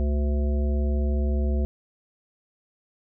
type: harmonic tone with a mistuned harmonic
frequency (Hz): 73.42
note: D2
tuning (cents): 0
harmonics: 1 / 3 / 5 / 7 / 9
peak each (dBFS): -21 / -31 / -35 / -38 / -40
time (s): 0-1.65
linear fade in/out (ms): 0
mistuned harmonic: 1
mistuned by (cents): -150
effects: none